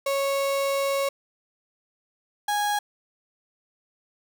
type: tone pair in turn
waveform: 35% pulse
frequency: 552 / 827.1 Hz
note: C#5 / G#5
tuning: -7 / -7 cents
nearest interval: perfect fifth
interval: 700 cents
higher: second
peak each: -21 / -21 dBFS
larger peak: neither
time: 0.06-1.09 / 2.48-2.79 s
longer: first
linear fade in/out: 5 ms
effects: none